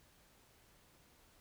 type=silence; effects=pink hiss -67 dBFS RMS until 1.4 s